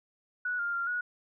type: tone with pitch steps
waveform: sine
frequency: 1471 / 1402 / 1388 / 1457 Hz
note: F#6 / F6 / F6 / F#6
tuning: -11 / +6 / -11 / -27 cents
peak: -29 dBFS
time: 0.45-1.01 s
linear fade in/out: 5 ms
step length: 140 ms
effects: none